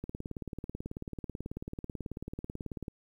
click train, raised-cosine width 3 ms, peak -25 dBFS, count 53, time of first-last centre 0.04-2.882 s, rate 18.3 Hz, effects 10-bit

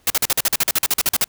white noise bursts, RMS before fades -17 dBFS, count 16, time 0.07-1.242 s, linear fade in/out 2 ms, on 32 ms, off 44 ms, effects pink hiss -58 dBFS RMS until 1.28 s

